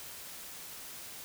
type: silence
effects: white hiss -46 dBFS RMS until 1.24 s